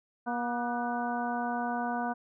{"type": "harmonic tone with a mistuned harmonic", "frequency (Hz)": 240, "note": "B3", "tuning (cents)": -49, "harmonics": [1, 2, 3, 4, 5, 6], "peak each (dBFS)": [-34, -42, -33, -37, -42, -39], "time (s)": [0.26, 2.14], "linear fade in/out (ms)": 20, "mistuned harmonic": 6, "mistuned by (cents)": 57, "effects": []}